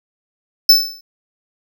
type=tone with exponential decay; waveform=square; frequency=5274 Hz; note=E8; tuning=in tune; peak=-3 dBFS; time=0.69-1.01 s; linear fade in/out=5 ms; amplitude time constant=69 ms; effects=none